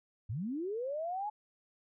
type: linear sweep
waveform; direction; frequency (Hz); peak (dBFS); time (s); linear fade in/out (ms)
sine; up; 89.5 to 858; -34; 0.29-1.3; 10
effects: none